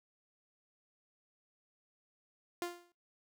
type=tone with exponential decay; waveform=sawtooth; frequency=349.2 Hz; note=F4; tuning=in tune; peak=-29 dBFS; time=2.62-2.92 s; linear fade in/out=1 ms; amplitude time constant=65 ms; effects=noise-tail reverb RT60 0.2 s tail -17 dB re dry